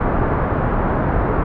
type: low-pass noise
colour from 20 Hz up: pink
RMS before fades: -18 dBFS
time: 0-1.44 s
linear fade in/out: 10 ms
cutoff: 1400 Hz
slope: 24 dB/octave
effects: none